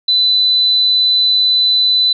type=tone; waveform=sine; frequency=4001 Hz; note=B7; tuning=22 cents sharp; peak=-9 dBFS; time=0.08-2.13 s; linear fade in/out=5 ms; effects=none